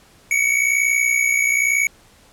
square tone pair together, 2217 / 2278 Hz, C#7 / C#7, 0 / +47 cents, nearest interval unison, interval 47 cents, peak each -19 dBFS, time 0.31-1.87 s, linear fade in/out 2 ms, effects pink hiss -51 dBFS RMS until 2.32 s + low-pass 12000 Hz 12 dB/octave

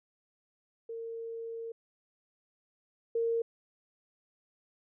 sine tone pair in turn, 457.5 / 460.7 Hz, A#4 / A#4, -32 / -20 cents, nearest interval unison, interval 12 cents, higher second, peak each -37 / -27 dBFS, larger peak second, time 0.89-1.72 / 3.15-3.42 s, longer first, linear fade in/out 5 ms, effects none

